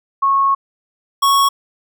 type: tone pair in turn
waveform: sine / square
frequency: 1097 / 1107.2 Hz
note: C#6 / C#6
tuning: -18 / -2 cents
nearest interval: unison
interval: 16 cents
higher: second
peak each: -11 dBFS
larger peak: neither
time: 0.22-0.55 / 1.22-1.49 s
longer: first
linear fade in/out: 10 ms
effects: none